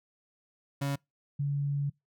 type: tone pair in turn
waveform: 35% pulse / sine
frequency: 140 / 142.2 Hz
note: C#3 / C#3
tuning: +18 / +45 cents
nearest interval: unison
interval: 27 cents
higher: second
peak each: -27 dBFS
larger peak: neither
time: 0.81-0.96 / 1.39-1.9 s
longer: second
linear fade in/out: 10 ms
effects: noise-tail reverb RT60 0.2 s tail -26 dB re dry